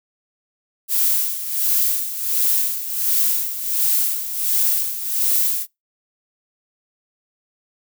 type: noise with tremolo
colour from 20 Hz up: violet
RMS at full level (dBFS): -17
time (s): 0.88-5.67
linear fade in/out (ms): 50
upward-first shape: sine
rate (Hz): 1.4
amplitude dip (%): 70
effects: noise-tail reverb RT60 0.2 s tail -25 dB re dry